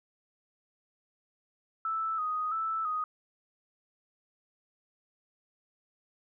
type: tone with vibrato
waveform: sine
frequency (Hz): 1282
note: E6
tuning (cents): -49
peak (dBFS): -29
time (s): 1.85-3.04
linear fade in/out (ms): 2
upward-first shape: square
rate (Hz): 1.5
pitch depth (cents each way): 47
effects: none